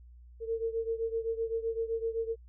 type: beating tone pair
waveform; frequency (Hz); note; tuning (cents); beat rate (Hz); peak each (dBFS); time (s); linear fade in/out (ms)
sine; 451.8 / 459.6; A4 / A#4; +46 / -25; 7.8; -32 / -35; 0.4-2.36; 50
effects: added 60 Hz sine -50 dBFS peak until 2.48 s